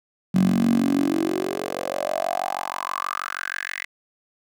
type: tone with high-pass filter sweep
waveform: 10% pulse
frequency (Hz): 46.25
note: F#1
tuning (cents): 0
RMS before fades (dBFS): -24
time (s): 0.34-3.85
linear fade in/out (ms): 10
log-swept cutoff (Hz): 180 to 2000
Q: 6.9
effects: none